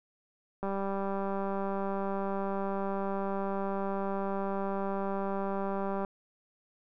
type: click train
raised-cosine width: 1 ms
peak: -21 dBFS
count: 1063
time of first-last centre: 0.63-6.048 s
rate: 196 Hz
effects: none